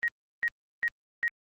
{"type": "tone bursts", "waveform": "sine", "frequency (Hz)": 1885, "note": "A#6", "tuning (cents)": 19, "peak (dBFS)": -24, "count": 4, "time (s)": [0.03, 1.28], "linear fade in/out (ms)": 0, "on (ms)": 50, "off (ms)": 350, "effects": ["Opus 24 kbps"]}